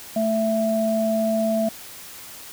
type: tone pair together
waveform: sine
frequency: 220.6 / 662.8 Hz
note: A3 / E5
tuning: +5 / +9 cents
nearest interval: octave + perfect fifth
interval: 1904 cents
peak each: -22 / -21 dBFS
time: 0.16-1.69 s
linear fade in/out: 5 ms
effects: white hiss -40 dBFS RMS until 2.52 s